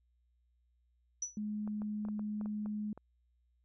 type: tone with exponential decay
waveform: sine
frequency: 5920 Hz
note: F#8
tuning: in tune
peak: -31 dBFS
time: 1.22-1.38 s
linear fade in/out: 5 ms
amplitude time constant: 34 ms
type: tone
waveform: sine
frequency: 210.6 Hz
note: G#3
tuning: 24 cents sharp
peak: -35 dBFS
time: 1.37-2.93 s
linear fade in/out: 2 ms
type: clicks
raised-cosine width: 1 ms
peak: -35 dBFS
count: 9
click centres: 1.676 / 1.819 / 2.051 / 2.086 / 2.194 / 2.412 / 2.459 / 2.66 / 2.976 s
effects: added 60 Hz sine -70 dBFS peak until 3.64 s